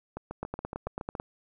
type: two click trains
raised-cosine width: 1 ms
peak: -19 / -22 dBFS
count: 8 / 8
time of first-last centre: 0.43-1.199 / 0.17-1.152 s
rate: 9.1 / 7.13 Hz
effects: none